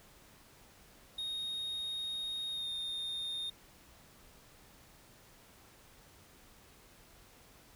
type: tone with pitch glide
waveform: triangle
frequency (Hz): 3725 to 3665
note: A#7 to A#7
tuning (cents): -2 to -30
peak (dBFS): -35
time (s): 1.18-3.5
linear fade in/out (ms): 5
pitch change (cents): -28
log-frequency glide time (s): 2.51-2.68
effects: pink hiss -60 dBFS RMS until 7.75 s